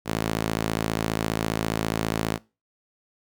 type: tone with high-pass filter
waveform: sawtooth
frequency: 54.8 Hz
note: A1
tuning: 6 cents flat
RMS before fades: -27 dBFS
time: 0.05-2.39 s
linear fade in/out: 50 ms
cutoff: 170 Hz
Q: 0.7
effects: noise-tail reverb RT60 0.3 s tail -23 dB re dry